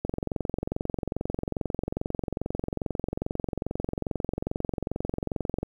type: click train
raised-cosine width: 2 ms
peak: -15 dBFS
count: 126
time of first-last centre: 0.05-5.63 s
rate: 22.4 Hz
effects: 9-bit